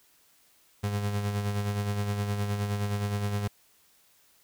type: tone with tremolo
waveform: 35% pulse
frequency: 102.3 Hz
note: G#2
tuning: 26 cents flat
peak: -24 dBFS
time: 0.83-3.48 s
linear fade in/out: 10 ms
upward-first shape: sine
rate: 9.6 Hz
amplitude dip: 45%
effects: white hiss -63 dBFS RMS until 4.43 s